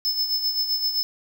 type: tone with tremolo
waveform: square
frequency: 5240 Hz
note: E8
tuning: 11 cents flat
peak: -20 dBFS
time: 0.05-1.03 s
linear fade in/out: 0 ms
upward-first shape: sine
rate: 7.7 Hz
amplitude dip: 60%
effects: 8-bit